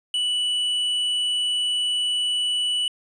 sine tone with tanh clipping, 2960 Hz, F#7, in tune, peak -22 dBFS, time 0.14-2.88 s, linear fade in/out 2 ms, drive 7 dB, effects resampled to 22050 Hz

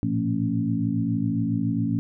sine tone cluster, 109.5 / 116.8 / 173.7 / 227.3 / 278.4 Hz, A2 / A#2 / F3 / A#3 / C#4, -8 / +4 / -9 / -43 / +8 cents, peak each -33 / -28 / -28 / -27 / -27 dBFS, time 0.03-1.99 s, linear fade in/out 0 ms, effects none

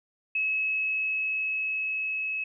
sine tone with level ramp, 2577 Hz, E7, 40 cents flat, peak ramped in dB -24 to -28 dBFS, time 0.35-2.44 s, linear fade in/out 5 ms, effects none

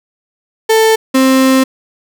35% pulse tone pair in turn, 443 / 263.4 Hz, A4 / C4, +12 / +12 cents, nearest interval major sixth, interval 900 cents, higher first, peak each -5 dBFS, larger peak neither, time 0.69-0.96 / 1.14-1.64 s, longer second, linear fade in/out 10 ms, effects none

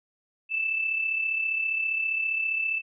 sine tone pair together, 2637 / 2672 Hz, E7 / E7, 0 / +23 cents, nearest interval unison, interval 23 cents, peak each -25 / -34 dBFS, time 0.49-2.82 s, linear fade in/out 50 ms, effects none

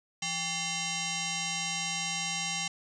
sine tone with frequency modulation, 1760 Hz, A6, in tune, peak -30 dBFS, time 0.22-2.68 s, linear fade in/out 5 ms, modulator 965 Hz, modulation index 5.9, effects none

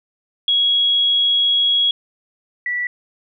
sine tone pair in turn, 3322 / 1956.9 Hz, G#7 / B6, 0 / -16 cents, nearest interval major sixth, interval 916 cents, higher first, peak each -13 / -19 dBFS, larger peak first, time 0.48-1.91 / 2.66-2.87 s, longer first, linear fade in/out 2 ms, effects none

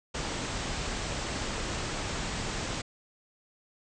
pink low-pass noise, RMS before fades -34 dBFS, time 0.14-2.82 s, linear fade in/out 10 ms, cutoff 8300 Hz, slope 96 dB/octave, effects none

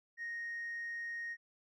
triangle tone with tanh clipping, 1864.7 Hz, A#6, in tune, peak -39 dBFS, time 0.17-1.37 s, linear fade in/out 50 ms, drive 5 dB, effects none

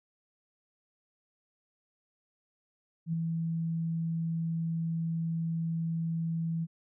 sine tone with ADSR envelope, 164.6 Hz, E3, 2 cents flat, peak -26 dBFS, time 3.06-6.67 s, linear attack 72 ms, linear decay 4 ms, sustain -3 dB, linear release 39 ms, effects none

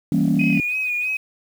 sine chord, E diminished seventh, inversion none, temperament equal, 164.81 / 196 / 233.1 / 277.2 Hz, E3 / G3 / Bb3 / Db4, 0 / 0 / 0 / 0 cents, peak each -20 dBFS, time 0.12-0.6 s, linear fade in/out 2 ms
sine tone with vibrato, 2489 Hz, D#7, in tune, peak -20 dBFS, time 0.39-1.17 s, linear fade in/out 5 ms, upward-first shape sine, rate 3.1 Hz, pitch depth 38 cents each way
effects tanh soft clip ceiling -9 dBFS + 7-bit

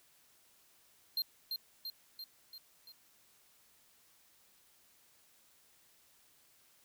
square tone with echo, 4186 Hz, C8, in tune, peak -32 dBFS, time 1.17-1.22 s, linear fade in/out 2 ms, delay 340 ms, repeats 5, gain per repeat -4 dB, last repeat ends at 2.92 s, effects white hiss -67 dBFS RMS until 6.84 s

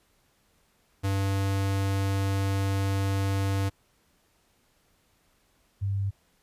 square / sine tone pair in turn, 97.8 / 98.82 Hz, G2 / G2, -4 / +14 cents, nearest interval unison, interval 18 cents, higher second, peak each -25 dBFS, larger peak neither, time 1.03-3.7 / 5.81-6.11 s, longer first, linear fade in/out 20 ms, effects pink hiss -67 dBFS RMS until 6.42 s + resampled to 32000 Hz

